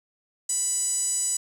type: tone with band-pass filter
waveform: 5% pulse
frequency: 987.8 Hz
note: B5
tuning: in tune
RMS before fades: -26 dBFS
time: 0.49-1.37 s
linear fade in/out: 5 ms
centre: 7800 Hz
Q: 8.1
effects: 8-bit